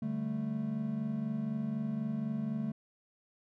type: chord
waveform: triangle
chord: D suspended fourth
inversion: none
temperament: equal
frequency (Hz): 146.83 / 196 / 220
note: D3 / G3 / A3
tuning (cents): 0 / 0 / 0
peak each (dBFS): -37 / -38 / -32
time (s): 0.02-2.72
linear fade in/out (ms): 5
effects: none